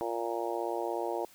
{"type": "harmonic tone", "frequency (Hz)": 116.54, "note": "A#2", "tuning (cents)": 0, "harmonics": [3, 4, 5, 6, 7, 8], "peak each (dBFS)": [-36, -37, -38, -39, -39, -40], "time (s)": [0.01, 1.25], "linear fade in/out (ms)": 0, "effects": ["white hiss -58 dBFS RMS until 1.34 s"]}